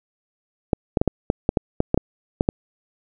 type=clicks; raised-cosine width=2 ms; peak=-3 dBFS; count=12; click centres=0.732 / 0.972 / 1.015 / 1.077 / 1.301 / 1.491 / 1.572 / 1.804 / 1.944 / 1.976 / 2.409 / 2.489 s; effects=none